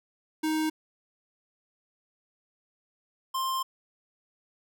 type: tone pair in turn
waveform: square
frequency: 312.8 / 1052.1 Hz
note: D#4 / C6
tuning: +9 / +9 cents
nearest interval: octave + major sixth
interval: 2100 cents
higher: second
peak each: -26 / -28 dBFS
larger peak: first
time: 0.43-0.7 / 3.34-3.63 s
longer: second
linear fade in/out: 10 ms
effects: none